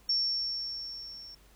sine tone with level ramp, 5460 Hz, F8, 40 cents flat, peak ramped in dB -24 to -45 dBFS, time 0.09-1.35 s, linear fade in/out 5 ms, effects added 50 Hz sine -60 dBFS peak until 1.55 s + pink hiss -62 dBFS RMS until 1.55 s

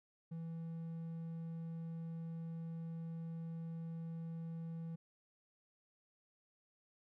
triangle tone, 164.81 Hz, E3, in tune, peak -40 dBFS, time 0.31-4.96 s, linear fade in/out 10 ms, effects none

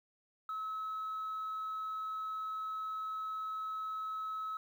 sine tone, 1291 Hz, E6, 37 cents flat, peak -35 dBFS, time 0.49-4.57 s, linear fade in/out 2 ms, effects tanh soft clip ceiling -34 dBFS + 11-bit

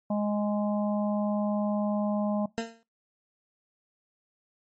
harmonic tone, 207.7 Hz, G#3, in tune, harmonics 1 / 3 / 4 / 5, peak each -26 / -31 / -37 / -41 dBFS, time 0.1-2.46 s, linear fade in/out 5 ms
20% pulse tone with exponential decay, 228.4 Hz, A#3, 35 cents flat, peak -20 dBFS, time 2.58-2.83 s, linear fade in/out 0 ms, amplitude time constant 53 ms
effects noise-tail reverb RT60 0.2 s tail -20 dB re dry + MP3 32 kbps

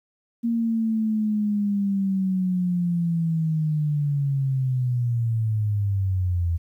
sine linear sweep, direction down, 234 to 83 Hz, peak -20 dBFS, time 0.43-6.58 s, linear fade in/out 20 ms, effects 10-bit

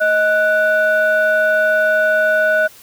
sine tone pair together, 627.1 / 1480 Hz, D#5 / F#6, +13 / 0 cents, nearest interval octave + minor third, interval 1487 cents, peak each -13 dBFS, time 0-2.68 s, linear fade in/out 20 ms, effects tanh soft clip ceiling -7 dBFS + white hiss -43 dBFS RMS until 2.82 s

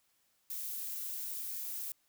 violet noise with high-pass filter sweep, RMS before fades -40 dBFS, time 0.5-1.92 s, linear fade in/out 2 ms, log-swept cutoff 220 to 520 Hz, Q 3, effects white hiss -74 dBFS RMS until 2.08 s

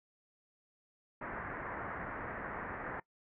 white low-pass noise, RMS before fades -42 dBFS, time 1.21-3 s, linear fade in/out 5 ms, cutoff 1900 Hz, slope 48 dB/octave, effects noise-tail reverb RT60 0.1 s tail -21 dB re dry

